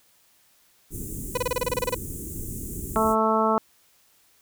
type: band-stop noise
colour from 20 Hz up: pink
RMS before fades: -34 dBFS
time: 0.9-3.16 s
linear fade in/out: 50 ms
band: 410 to 7000 Hz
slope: 48 dB/octave
type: tone bursts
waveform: 30% pulse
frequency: 496.2 Hz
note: B4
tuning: 8 cents sharp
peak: -19 dBFS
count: 12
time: 1.35-1.947 s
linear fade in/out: 5 ms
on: 25 ms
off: 27 ms
type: harmonic tone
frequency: 220 Hz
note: A3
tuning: in tune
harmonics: 1 / 2 / 3 / 4 / 5 / 6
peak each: -26 / -26 / -26 / -26 / -26 / -26 dBFS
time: 2.96-3.58 s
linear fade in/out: 0 ms
effects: white hiss -61 dBFS RMS until 4.41 s